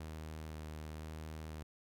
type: tone with vibrato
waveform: sawtooth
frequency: 77.9 Hz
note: D#2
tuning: 3 cents sharp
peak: -40 dBFS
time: 0-1.63 s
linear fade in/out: 5 ms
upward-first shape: square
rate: 0.99 Hz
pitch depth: 11 cents each way
effects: none